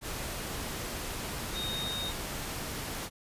sine tone in noise, 3716 Hz, A#7, 6 cents flat, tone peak -34 dBFS, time 1.53-2.13 s, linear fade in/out 50 ms, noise pink, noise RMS -37 dBFS, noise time 0.01-3.1 s, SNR 0 dB, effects resampled to 32000 Hz

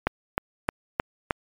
click train, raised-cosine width 0.5 ms, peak -6 dBFS, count 5, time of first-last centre 0.07-1.308 s, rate 3.23 Hz, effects MP3 96 kbps

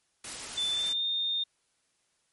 white noise, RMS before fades -39 dBFS, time 0.24-0.93 s, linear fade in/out 5 ms
sine tone with pitch glide, 3520 to 3646 Hz, A7 to A#7, 0 to -39 cents, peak -27 dBFS, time 0.57-1.44 s, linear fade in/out 10 ms, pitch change +61 cents, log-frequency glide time 0.72-1.03 s
effects white hiss -73 dBFS RMS until 2.32 s + MP3 48 kbps

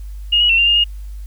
sine tone with pitch steps, 2855 / 2912 / 2706 / 2785 / 2826 / 2850 Hz, F7 / F#7 / E7 / F7 / F7 / F7, +37 / -28 / +45 / -5 / +20 / +34 cents, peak -10 dBFS, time 0.32-0.842 s, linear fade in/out 10 ms, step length 87 ms, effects added 50 Hz sine -27 dBFS peak until 1.26 s + white hiss -53 dBFS RMS until 1.26 s

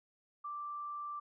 sine tone, 1174.7 Hz, D6, in tune, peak -39 dBFS, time 0.44-1.2 s, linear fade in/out 10 ms, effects none

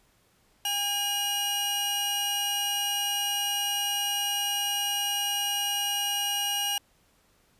sawtooth tone pair together, 810 / 2870 Hz, G#5 / F7, -43 / +47 cents, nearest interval octave + minor seventh, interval 2190 cents, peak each -29 / -24 dBFS, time 0.65-6.78 s, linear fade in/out 2 ms, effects pink hiss -65 dBFS RMS until 7.59 s + resampled to 32000 Hz

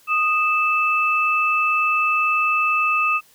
sine tone pair together, 1240.6 / 2631 Hz, D#6 / E7, -5 / -4 cents, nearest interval octave + minor second, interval 1301 cents, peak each -19 dBFS, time 0.07-3.21 s, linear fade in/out 50 ms, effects white hiss -54 dBFS RMS until 3.34 s

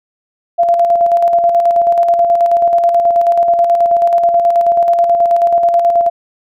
sine tone with tremolo, 687 Hz, F5, 29 cents flat, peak -6 dBFS, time 0.58-6.1 s, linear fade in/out 20 ms, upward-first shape square, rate 9.3 Hz, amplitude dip 40%, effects none

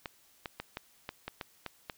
clicks, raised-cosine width 0.3 ms, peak -21 dBFS, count 9, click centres 0.058 / 0.458 / 0.6 / 0.771 / 1.091 / 1.28 / 1.412 / 1.663 / 1.898 s, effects white hiss -64 dBFS RMS until 1.97 s

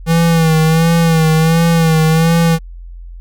square tone with vibrato, 162.9 Hz, E3, 20 cents flat, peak -9 dBFS, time 0.06-2.59 s, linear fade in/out 50 ms, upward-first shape sine, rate 1.4 Hz, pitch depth 51 cents each way, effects added 43 Hz sine -28 dBFS peak until 3.2 s

